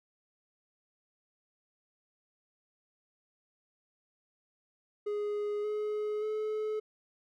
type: tone with pitch steps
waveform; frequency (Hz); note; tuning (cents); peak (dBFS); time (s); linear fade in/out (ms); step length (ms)
triangle; 415.3 / 422.6 / 429.9; G#4 / G#4 / A4; 0 / +30 / -40; -29; 5.06-6.8; 10; 580
effects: none